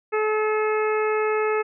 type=harmonic tone; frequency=430.1 Hz; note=A4; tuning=39 cents flat; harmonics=1 / 2 / 3 / 4 / 5 / 6; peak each=-21 / -30 / -28 / -34 / -33 / -35 dBFS; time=0.12-1.63 s; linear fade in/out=20 ms; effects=none